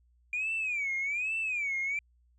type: tone with vibrato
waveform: sine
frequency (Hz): 2388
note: D7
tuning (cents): +28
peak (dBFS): -28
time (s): 0.33-1.99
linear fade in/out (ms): 2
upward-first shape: sine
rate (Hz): 1.2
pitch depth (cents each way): 190
effects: tanh soft clip ceiling -26 dBFS + added 60 Hz sine -63 dBFS peak until 2.38 s